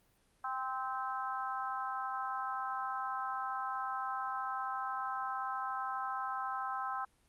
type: harmonic tone with a mistuned harmonic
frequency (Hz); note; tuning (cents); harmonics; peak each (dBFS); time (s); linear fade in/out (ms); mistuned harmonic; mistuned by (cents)
260; C4; -11; 3 / 4 / 5 / 6; -40 / -39 / -39 / -46; 0.44-7.05; 5; 3; +17
effects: pink hiss -71 dBFS RMS until 7.28 s + Opus 32 kbps